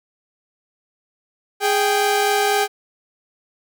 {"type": "tone pair together", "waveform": "sawtooth", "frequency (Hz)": [414, 784], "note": ["G#4", "G5"], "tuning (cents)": [-5, 0], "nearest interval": "major seventh", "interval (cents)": 1105, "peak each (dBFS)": -15, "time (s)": [1.6, 2.68], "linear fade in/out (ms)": 50, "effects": []}